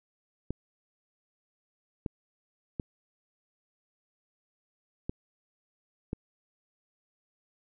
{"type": "clicks", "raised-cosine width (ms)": 3, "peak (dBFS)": -19, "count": 5, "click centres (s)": [0.506, 2.062, 2.798, 5.095, 6.131], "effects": []}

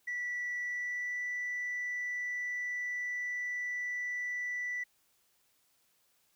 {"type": "tone with pitch glide", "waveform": "sine", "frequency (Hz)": [1957, 1970.6], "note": ["B6", "B6"], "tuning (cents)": [-16, -4], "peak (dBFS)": -32, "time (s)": [0.07, 4.84], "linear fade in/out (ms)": 10, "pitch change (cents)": 12, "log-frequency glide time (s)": [0.6, 1.22], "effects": ["tanh soft clip ceiling -31 dBFS", "white hiss -72 dBFS RMS until 6.35 s"]}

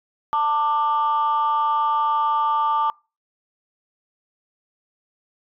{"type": "tone pair together", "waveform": "sine", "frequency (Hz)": [891, 1183.4], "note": ["A5", "D6"], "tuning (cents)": [22, 13], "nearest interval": "perfect fourth", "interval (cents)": 491, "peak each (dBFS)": -19, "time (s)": [0.33, 2.9], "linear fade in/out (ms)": 0, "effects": ["noise-tail reverb RT60 0.3 s tail -24 dB re dry", "tanh soft clip ceiling -13 dBFS"]}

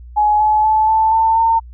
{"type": "tone with pitch steps", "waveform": "sine", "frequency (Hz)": [842, 854.7, 867.7, 880.8, 894.1, 907.7], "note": ["G#5", "G#5", "A5", "A5", "A5", "A#5"], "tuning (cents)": [24, 49, -24, 2, 28, -46], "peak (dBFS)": -10, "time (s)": [0.16, 1.6], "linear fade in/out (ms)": 20, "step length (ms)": 240, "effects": ["added 60 Hz sine -33 dBFS peak until 1.73 s"]}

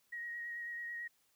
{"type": "tone with vibrato", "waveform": "sine", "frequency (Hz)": 1888, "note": "A#6", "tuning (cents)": 22, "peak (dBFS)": -40, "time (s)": [0.12, 1.08], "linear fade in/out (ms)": 10, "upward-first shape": "sine", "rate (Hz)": 9.1, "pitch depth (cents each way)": 18, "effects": ["white hiss -74 dBFS RMS until 1.35 s"]}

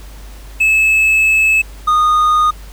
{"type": "tone pair in turn", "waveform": "triangle", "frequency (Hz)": [2600, 1231.3], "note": ["E7", "D#6"], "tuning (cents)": [-24, -18], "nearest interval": "octave + minor second", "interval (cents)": 1294, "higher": "first", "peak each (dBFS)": -7, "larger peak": "neither", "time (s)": [[0.6, 1.62], [1.87, 2.51]], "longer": "first", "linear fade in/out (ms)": 10, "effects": ["added 50 Hz sine -31 dBFS peak until 2.72 s", "pink hiss -41 dBFS RMS until 2.72 s"]}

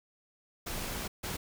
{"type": "noise bursts at uneven times", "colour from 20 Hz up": "pink", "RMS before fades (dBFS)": -37, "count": 2, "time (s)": [[0.66, 1.08], [1.23, 1.37]], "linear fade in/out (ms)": 10, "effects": []}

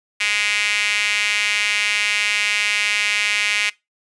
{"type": "tone with high-pass filter", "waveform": "sawtooth", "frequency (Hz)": 207.7, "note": "G#3", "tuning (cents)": 0, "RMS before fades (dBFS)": -20, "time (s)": [0.2, 3.7], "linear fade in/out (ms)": 10, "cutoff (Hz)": 2300, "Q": 3.6, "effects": ["noise-tail reverb RT60 0.2 s tail -21 dB re dry", "resampled to 22050 Hz"]}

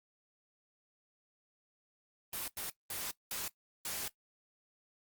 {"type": "noise bursts at uneven times", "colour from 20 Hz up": "white", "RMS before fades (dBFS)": -39, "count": 5, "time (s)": [[2.33, 2.48], [2.57, 2.7], [2.9, 3.11], [3.31, 3.48], [3.85, 4.08]], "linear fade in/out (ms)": 2, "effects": ["noise-tail reverb RT60 0.1 s tail -19 dB re dry", "Opus 24 kbps"]}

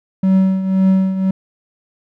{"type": "tone with tremolo", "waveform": "triangle", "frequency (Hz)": 190, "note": "F#3", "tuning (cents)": 46, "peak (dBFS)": -6, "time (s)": [0.23, 1.31], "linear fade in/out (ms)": 5, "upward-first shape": "triangle", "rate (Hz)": 1.9, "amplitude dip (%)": 70, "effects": []}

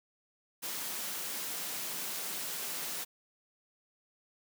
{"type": "high-pass noise", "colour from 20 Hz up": "white", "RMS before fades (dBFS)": -38, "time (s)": [0.62, 3.05], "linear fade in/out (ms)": 20, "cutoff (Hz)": 140, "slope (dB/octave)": 48, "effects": []}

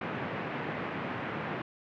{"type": "band-pass noise", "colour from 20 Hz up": "pink", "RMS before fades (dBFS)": -36, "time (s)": [0.01, 1.62], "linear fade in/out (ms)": 5, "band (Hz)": [130, 2400], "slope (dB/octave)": 24, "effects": []}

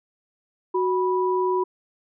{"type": "tone pair together", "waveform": "sine", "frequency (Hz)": [370, 982.1], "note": ["F#4", "B5"], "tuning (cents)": [0, -10], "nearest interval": "octave + perfect fourth", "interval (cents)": 1690, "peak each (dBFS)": [-21, -24], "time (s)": [0.74, 1.64], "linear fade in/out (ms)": 10, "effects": []}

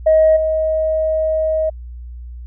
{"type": "tone with level steps", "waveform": "sine", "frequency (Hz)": 631, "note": "D#5", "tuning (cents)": 24, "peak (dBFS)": [-7, -14], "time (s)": [0.06, 1.7], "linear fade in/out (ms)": 10, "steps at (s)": 0.36, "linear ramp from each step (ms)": 10, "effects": ["tanh soft clip ceiling -4 dBFS", "added 60 Hz sine -29 dBFS peak until 2.46 s"]}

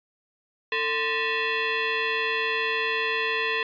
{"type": "tone with frequency modulation", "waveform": "sine", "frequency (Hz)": 448.2, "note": "A4", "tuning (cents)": 32, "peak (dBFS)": -23, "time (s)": [0.72, 3.63], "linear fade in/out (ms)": 2, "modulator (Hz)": 742, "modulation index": 3.9, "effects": ["resampled to 11025 Hz"]}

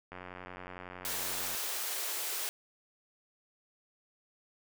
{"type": "click train", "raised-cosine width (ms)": 0.5, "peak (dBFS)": -29, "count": 131, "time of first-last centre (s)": [0.12, 1.549], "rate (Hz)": 91}
{"type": "high-pass noise", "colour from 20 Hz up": "white", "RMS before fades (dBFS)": -36, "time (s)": [1.05, 2.49], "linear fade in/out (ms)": 0, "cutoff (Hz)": 340, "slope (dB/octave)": 48}
{"effects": []}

